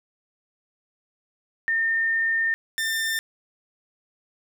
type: tone pair in turn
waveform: sine / sawtooth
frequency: 1816 / 1795.1 Hz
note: A#6 / A6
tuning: -46 / +34 cents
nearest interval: unison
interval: 20 cents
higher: first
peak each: -20 dBFS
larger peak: neither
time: 1.68-2.54 / 2.78-3.19 s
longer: first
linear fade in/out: 0 ms
effects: none